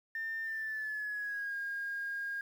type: tone with pitch glide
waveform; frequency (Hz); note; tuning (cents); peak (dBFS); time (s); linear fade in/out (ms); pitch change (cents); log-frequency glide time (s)
sine; 1800 to 1622.3; A6 to G#6; +39 to -41; -34; 0.15-2.41; 2; -180; 0.44-1.55
effects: tanh soft clip ceiling -31 dBFS + 10-bit